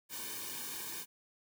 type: noise with comb filter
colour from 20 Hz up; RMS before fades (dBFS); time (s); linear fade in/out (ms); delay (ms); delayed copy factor
white; -42; 0.09-1.06; 50; 1.5; -0.95
effects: none